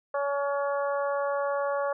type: harmonic tone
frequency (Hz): 282.2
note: C#4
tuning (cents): +31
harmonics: 2 / 3 / 4 / 5 / 6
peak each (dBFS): -27 / -35 / -33 / -38 / -42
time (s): 0.14-1.93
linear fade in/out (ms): 5
effects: none